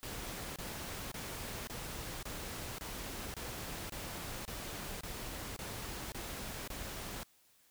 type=noise bursts; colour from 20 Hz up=pink; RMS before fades=-43 dBFS; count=13; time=0.03-7.232 s; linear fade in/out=0 ms; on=530 ms; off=26 ms; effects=white hiss -68 dBFS RMS until 7.7 s